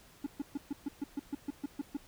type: tone bursts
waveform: triangle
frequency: 283.6 Hz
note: C#4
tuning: 40 cents sharp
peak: -30 dBFS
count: 12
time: 0.24-1.97 s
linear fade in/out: 5 ms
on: 25 ms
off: 130 ms
effects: pink hiss -59 dBFS RMS until 2.07 s